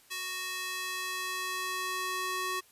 square tone with high-pass filter sweep, 370.4 Hz, F#4, 2 cents sharp, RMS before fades -35 dBFS, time 0.1-2.61 s, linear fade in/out 20 ms, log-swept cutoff 2200 to 860 Hz, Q 0.9, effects white hiss -61 dBFS RMS until 2.71 s + resampled to 32000 Hz

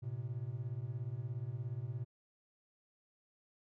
triangle beating tone pair, 112.4 / 129.4 Hz, A2 / C3, +37 / -19 cents, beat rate 17 Hz, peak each -39 / -39 dBFS, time 0.02-2.05 s, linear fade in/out 20 ms, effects none

